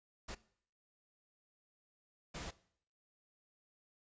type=noise bursts at uneven times; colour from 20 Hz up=pink; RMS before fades=-45 dBFS; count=2; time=0.28-0.35 / 2.34-2.51 s; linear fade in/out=10 ms; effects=noise-tail reverb RT60 0.6 s tail -19 dB re dry + resampled to 16000 Hz